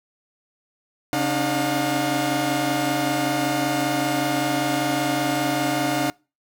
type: tone cluster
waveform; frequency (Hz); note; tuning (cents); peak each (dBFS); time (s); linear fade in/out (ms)
sawtooth; 136.1 / 277.6 / 302.8 / 716; C#3 / C#4 / D#4 / F5; -31 / +3 / -47 / +43; -26 / -24 / -20 / -22; 1.13-6.1; 0
effects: noise-tail reverb RT60 0.3 s tail -25 dB re dry